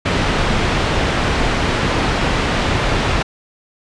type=low-pass noise; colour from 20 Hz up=pink; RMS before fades=-17 dBFS; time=0.05-3.23 s; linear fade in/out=10 ms; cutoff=3400 Hz; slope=12 dB/octave; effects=resampled to 22050 Hz